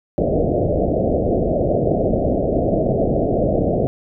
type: low-pass noise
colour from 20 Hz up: white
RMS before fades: -18 dBFS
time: 0.18-3.87 s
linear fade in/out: 0 ms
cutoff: 690 Hz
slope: 96 dB/octave
effects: none